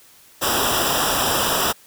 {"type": "noise with comb filter", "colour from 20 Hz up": "pink", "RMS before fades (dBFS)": -20, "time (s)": [0.41, 1.73], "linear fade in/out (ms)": 20, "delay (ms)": 0.46, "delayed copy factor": -0.85, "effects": ["white hiss -50 dBFS RMS until 1.86 s"]}